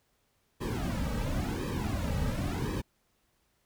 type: noise with flanger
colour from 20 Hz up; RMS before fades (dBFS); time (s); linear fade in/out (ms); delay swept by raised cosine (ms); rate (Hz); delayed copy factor
brown; -32; 0.6-2.82; 20; 1.4 to 2.9; 0.94; -0.95
effects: pink hiss -73 dBFS RMS until 3.65 s